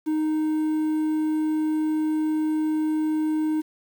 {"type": "tone with quantisation", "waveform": "triangle", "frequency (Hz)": 310.3, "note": "D#4", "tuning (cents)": -5, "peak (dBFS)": -19, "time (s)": [0.06, 3.62], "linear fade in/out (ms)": 20, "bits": 8, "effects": []}